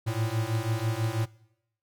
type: beating tone pair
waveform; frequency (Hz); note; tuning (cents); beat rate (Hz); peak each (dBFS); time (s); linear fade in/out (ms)
square; 108.8 / 114.9; A2 / A#2; -19 / -25; 6.1; -30; 0.06-1.26; 20
effects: noise-tail reverb RT60 0.8 s tail -21 dB re dry